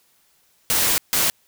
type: noise bursts at uneven times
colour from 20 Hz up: white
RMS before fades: -19 dBFS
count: 2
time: 0.7-0.98 / 1.13-1.3 s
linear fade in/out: 0 ms
effects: white hiss -61 dBFS RMS until 1.47 s